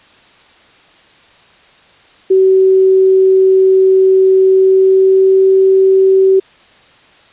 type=tone with pitch glide; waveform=sine; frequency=379.7 to 382.6 Hz; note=F#4 to G4; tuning=+45 to -42 cents; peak=-5 dBFS; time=2.3-6.4 s; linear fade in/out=10 ms; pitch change=+13 cents; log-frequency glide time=4.45-5.47 s; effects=white hiss -45 dBFS RMS until 7.32 s + resampled to 8000 Hz

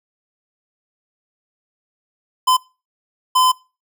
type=tone bursts at uneven times; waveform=square; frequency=1021 Hz; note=C6; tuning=43 cents flat; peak=-12 dBFS; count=2; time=2.47-2.57 / 3.35-3.52 s; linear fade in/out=10 ms; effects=noise-tail reverb RT60 0.3 s tail -23 dB re dry

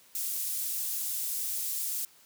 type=high-pass noise; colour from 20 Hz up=pink; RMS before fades=-33 dBFS; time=0.15-2.05 s; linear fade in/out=2 ms; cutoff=9800 Hz; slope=12 dB/octave; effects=white hiss -59 dBFS RMS until 2.25 s + high-pass 100 Hz 12 dB/octave

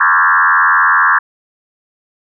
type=tone with frequency modulation; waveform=sine; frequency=1375 Hz; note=F6; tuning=27 cents flat; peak=-7 dBFS; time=0-1.19 s; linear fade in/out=10 ms; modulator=84.6 Hz; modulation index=4.4; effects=none

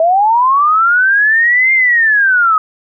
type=linear two-way sweep; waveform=sine; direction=up then down; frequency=635 to 2118 to 1249 Hz; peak=-7 dBFS; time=0-2.58 s; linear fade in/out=2 ms; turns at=1.73 s; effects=none

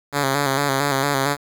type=tone with vibrato; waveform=5% pulse; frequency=139.2 Hz; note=C#3; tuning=8 cents sharp; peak=-7 dBFS; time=0.12-1.37 s; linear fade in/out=50 ms; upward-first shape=square; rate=4.4 Hz; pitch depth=49 cents each way; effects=8-bit

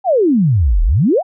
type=exponential two-way sweep; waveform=sine; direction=down then up; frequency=816 to 36.71 to 816 Hz; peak=-9 dBFS; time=0.04-1.23 s; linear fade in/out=50 ms; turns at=0.83 s; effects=none

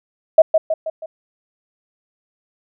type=tone with echo; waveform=sine; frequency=638 Hz; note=D#5; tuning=43 cents sharp; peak=-3 dBFS; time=0.38-0.42 s; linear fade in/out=5 ms; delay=160 ms; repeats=4; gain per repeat=-6 dB; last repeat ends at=1.06 s; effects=none

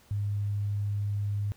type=tone; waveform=sine; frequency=102.2 Hz; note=G#2; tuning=27 cents flat; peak=-27 dBFS; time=0.11-1.52 s; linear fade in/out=0 ms; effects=pink hiss -60 dBFS RMS until 1.56 s

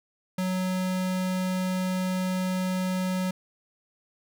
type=tone; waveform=square; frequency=185 Hz; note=F#3; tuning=in tune; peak=-26 dBFS; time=0.38-3.31 s; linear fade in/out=5 ms; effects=none

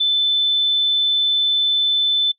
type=tone; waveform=sine; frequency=3520 Hz; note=A7; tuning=in tune; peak=-14 dBFS; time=0-2.32 s; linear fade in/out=10 ms; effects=noise-tail reverb RT60 0.1 s tail -23 dB re dry

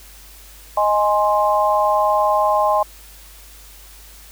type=chord; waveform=sine; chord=Ab major; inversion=second; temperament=equal with one note detuned; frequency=622.3 / 830.6 / 1050.7 Hz; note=Eb5 / Ab5 / C6; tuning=0 / 0 / +7 cents; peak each=-18 dBFS; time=0.77-2.83 s; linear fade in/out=5 ms; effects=added 50 Hz sine -43 dBFS peak until 4.31 s + white hiss -44 dBFS RMS until 4.31 s

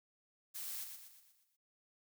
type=noise with echo; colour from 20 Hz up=blue; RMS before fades=-44 dBFS; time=0.54-0.85 s; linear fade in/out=20 ms; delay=120 ms; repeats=6; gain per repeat=-6 dB; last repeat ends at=1.57 s; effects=none

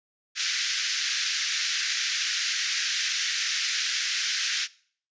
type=band-pass noise; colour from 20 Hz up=white; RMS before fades=-28 dBFS; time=0.35-4.68 s; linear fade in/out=50 ms; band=1500 to 6400 Hz; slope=48 dB/octave; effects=noise-tail reverb RT60 0.5 s tail -21 dB re dry + resampled to 16000 Hz

